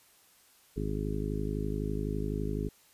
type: harmonic tone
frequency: 51.91 Hz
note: G#1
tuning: in tune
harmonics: 1 / 2 / 3 / 4 / 5 / 6 / 7 / 8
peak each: -35 / -39 / -37 / -40 / -39 / -42 / -42 / -39 dBFS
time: 0.76-2.69 s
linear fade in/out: 10 ms
effects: white hiss -62 dBFS RMS until 2.93 s + resampled to 32000 Hz